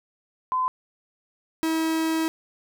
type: tone pair in turn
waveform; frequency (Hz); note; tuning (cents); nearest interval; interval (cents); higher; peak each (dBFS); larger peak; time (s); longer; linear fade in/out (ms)
sine / 45% pulse; 1022 / 321.9; C6 / E4; -41 / -41; octave + minor sixth; 2000; first; -21 / -22; first; 0.52-0.68 / 1.63-2.28; second; 0
effects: none